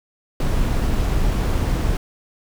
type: noise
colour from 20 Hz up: brown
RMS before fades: -19 dBFS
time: 0.4-1.97 s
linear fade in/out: 2 ms
effects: none